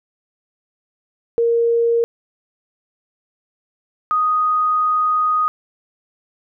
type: tone pair in turn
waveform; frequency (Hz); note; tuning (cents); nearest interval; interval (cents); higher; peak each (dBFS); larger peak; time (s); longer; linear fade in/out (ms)
sine; 466.2 / 1244.6; A#4 / D#6; 0 / 0; octave + perfect fourth; 1700; second; -13 / -14; first; 1.38-2.04 / 4.11-5.48; second; 0
effects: none